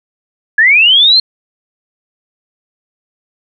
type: linear sweep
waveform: sine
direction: up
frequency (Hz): 1664 to 4257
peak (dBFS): -4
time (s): 0.58-1.2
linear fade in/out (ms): 5
effects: none

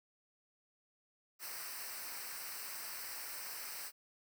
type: noise with comb filter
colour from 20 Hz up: white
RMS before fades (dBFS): -45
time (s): 1.39-3.92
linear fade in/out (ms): 50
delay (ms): 0.29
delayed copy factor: -0.75
effects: none

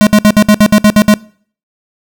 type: tone bursts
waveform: square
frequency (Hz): 210.4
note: G#3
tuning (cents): +23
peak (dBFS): -3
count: 10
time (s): 0.01-1.139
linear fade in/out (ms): 0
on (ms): 58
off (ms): 61
effects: noise-tail reverb RT60 0.5 s tail -23 dB re dry

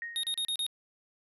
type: tone with exponential decay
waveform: sine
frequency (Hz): 1866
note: A#6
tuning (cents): +1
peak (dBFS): -33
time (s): 0.02-0.53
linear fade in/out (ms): 1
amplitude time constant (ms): 110
type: tone bursts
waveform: square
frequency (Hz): 3720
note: A#7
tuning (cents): -4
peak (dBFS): -30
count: 5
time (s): 0.16-0.665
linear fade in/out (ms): 0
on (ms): 73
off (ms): 35
effects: resampled to 32000 Hz

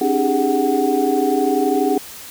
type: tone cluster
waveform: sine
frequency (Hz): 271.1 / 303.2 / 396.7 / 417.1 / 745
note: C#4 / D#4 / G4 / G#4 / F#5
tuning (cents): -38 / -45 / +21 / +7 / +12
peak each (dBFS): -21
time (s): 0.01-1.98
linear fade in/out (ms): 5
effects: white hiss -36 dBFS RMS until 2.3 s

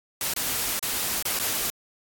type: noise with dropouts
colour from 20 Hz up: white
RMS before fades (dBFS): -27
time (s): 0.21-1.7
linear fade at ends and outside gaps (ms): 1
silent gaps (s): 0.337-0.363 / 0.793-0.827 / 1.225-1.253 / 1.39-1.397
effects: AAC 64 kbps

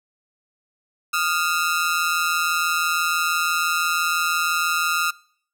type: ring-modulated tone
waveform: sawtooth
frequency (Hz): 1318.5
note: E6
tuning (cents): 0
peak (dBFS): -13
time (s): 1.13-5.11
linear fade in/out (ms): 10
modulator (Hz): 83
effects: noise-tail reverb RT60 0.6 s tail -24 dB re dry

